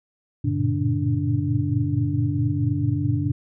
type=tone cluster; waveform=sine; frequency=95.6 / 114.4 / 118.9 / 143 / 291.8 Hz; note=G2 / A#2 / A#2 / D3 / D4; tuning=-43 / -32 / +35 / -46 / -11 cents; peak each=-26 dBFS; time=0.44-3.32 s; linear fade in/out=10 ms; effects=none